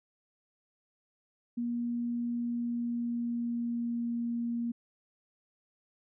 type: tone with pitch glide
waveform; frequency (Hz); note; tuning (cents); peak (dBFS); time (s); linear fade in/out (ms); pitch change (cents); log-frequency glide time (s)
sine; 238.1 to 235.5; A#3 to A#3; +37 to +18; -30; 1.57-4.72; 10; -19; 2.37-4.14
effects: none